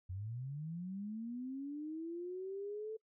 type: linear sweep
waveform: sine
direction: up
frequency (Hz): 87.31 to 443.5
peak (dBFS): -40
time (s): 0.09-2.97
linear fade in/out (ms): 10
effects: noise-tail reverb RT60 0.1 s tail -25 dB re dry